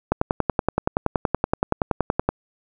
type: click train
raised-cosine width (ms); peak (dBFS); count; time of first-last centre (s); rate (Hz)
1; -4; 24; 0.12-2.29; 10.6
effects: none